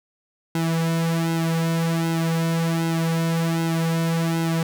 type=tone with flanger; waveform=sawtooth; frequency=164.81 Hz; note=E3; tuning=in tune; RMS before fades=-22 dBFS; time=0.55-4.63 s; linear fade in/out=2 ms; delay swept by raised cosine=1.7 to 3.6 ms; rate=1.3 Hz; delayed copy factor=-0.85; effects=none